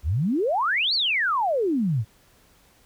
sine exponential two-way sweep, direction up then down, 64.5 to 4699 to 97.9 Hz, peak -20 dBFS, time 0.03-2.05 s, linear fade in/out 50 ms, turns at 0.94 s, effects pink hiss -58 dBFS RMS until 2.85 s

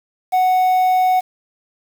triangle tone with quantisation, 740 Hz, F#5, in tune, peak -10 dBFS, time 0.32-1.21 s, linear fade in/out 20 ms, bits 6, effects none

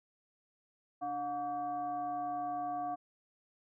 sine tone with frequency modulation, 719 Hz, F#5, 50 cents flat, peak -34 dBFS, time 1.01-2.96 s, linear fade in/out 20 ms, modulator 424 Hz, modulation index 0.63, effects none

